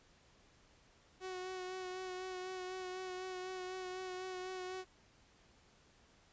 sawtooth tone with vibrato, 370 Hz, F#4, in tune, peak -38 dBFS, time 1.2-4.85 s, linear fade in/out 50 ms, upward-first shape sine, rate 4 Hz, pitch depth 21 cents each way, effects pink hiss -67 dBFS RMS until 6.32 s + resampled to 16000 Hz

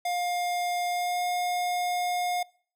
square tone with pitch glide, 708 to 714.2 Hz, F5 to F5, +23 to +39 cents, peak -27 dBFS, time 0.05-2.43 s, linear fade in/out 5 ms, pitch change +16 cents, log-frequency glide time 0.88-1.22 s, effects noise-tail reverb RT60 0.5 s tail -24 dB re dry

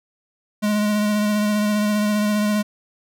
square tone with vibrato, 209.5 Hz, G#3, 15 cents sharp, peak -18 dBFS, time 0.62-2.63 s, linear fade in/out 20 ms, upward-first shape sine, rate 15 Hz, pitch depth 19 cents each way, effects none

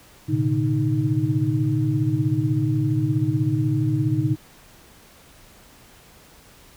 sine tone cluster, 112.8 / 128.4 / 145 / 311 Hz, A2 / C3 / D3 / D#4, +44 / -32 / -22 / -1 cents, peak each -24 dBFS, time 0.28-4.36 s, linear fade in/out 20 ms, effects pink hiss -50 dBFS RMS until 6.76 s

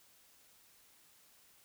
silence, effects white hiss -65 dBFS RMS until 1.64 s

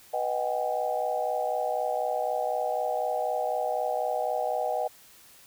sine tone cluster, 495.5 / 622 / 748 / 812 Hz, B4 / D#5 / F#5 / G#5, +6 / -1 / +19 / -39 cents, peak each -33 / -30 / -30 / -34 dBFS, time 0.13-4.88 s, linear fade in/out 10 ms, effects white hiss -54 dBFS RMS until 5.46 s

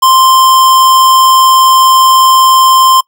square tone, 1046.5 Hz, C6, in tune, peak -4 dBFS, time 0.02-3.01 s, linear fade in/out 10 ms, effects noise-tail reverb RT60 0.1 s tail -23 dB re dry

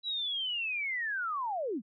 sine linear sweep, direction down, 3951 to 180.5 Hz, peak -31 dBFS, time 0.03-1.82 s, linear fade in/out 50 ms, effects none

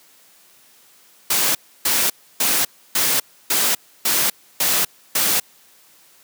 white noise bursts, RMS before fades -18 dBFS, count 8, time 1.3-5.4 s, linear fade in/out 5 ms, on 250 ms, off 300 ms, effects white hiss -52 dBFS RMS until 6.23 s + high-pass 150 Hz 12 dB/octave

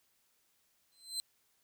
30% pulse tone with exponential growth, 4091 Hz, C8, 40 cents flat, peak -29 dBFS, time 0.92-1.2 s, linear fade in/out 0 ms, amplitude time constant 60 ms, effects white hiss -74 dBFS RMS until 1.63 s

